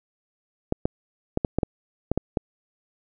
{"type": "clicks", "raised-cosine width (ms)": 2, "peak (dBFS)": -8, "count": 9, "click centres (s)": [0.724, 0.855, 1.374, 1.448, 1.586, 1.632, 2.116, 2.176, 2.372], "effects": []}